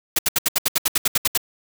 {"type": "noise bursts", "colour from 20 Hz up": "white", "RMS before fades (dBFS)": -18, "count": 13, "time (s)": [0.16, 1.376], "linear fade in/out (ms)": 5, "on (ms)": 28, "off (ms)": 71, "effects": []}